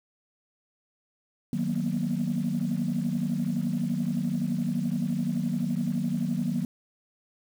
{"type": "chord", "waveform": "sine", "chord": "B major seventh", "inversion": "first", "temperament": "equal with one note detuned", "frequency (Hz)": [155.56, 185, 233.1, 244.8], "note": ["D#3", "F#3", "A#3", "B3"], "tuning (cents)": [0, 0, 0, -15], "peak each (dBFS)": [-31, -29, -29, -32], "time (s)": [1.53, 6.65], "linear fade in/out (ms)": 2, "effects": ["tanh soft clip ceiling -18 dBFS", "8-bit"]}